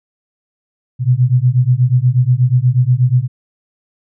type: beating tone pair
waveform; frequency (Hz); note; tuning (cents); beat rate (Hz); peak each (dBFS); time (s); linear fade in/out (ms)
sine; 121.4 / 129.7; B2 / C3; -29 / -15; 8.3; -12; 0.99-3.28; 50
effects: none